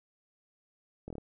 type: slowing click train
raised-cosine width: 2 ms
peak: -28 dBFS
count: 5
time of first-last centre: 1.08-1.182 s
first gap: 23 ms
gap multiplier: 1.07
effects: none